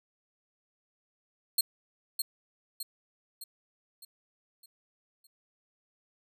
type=tone with echo; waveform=15% pulse; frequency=4246 Hz; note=C8; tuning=25 cents sharp; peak=-16 dBFS; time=1.58-1.61 s; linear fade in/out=5 ms; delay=610 ms; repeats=6; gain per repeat=-6 dB; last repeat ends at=5.27 s; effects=none